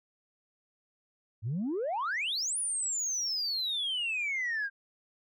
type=exponential two-way sweep; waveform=sine; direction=up then down; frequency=99 to 9956 to 1577 Hz; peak=-28 dBFS; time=1.42-4.7 s; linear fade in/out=50 ms; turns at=2.58 s; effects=tanh soft clip ceiling -27 dBFS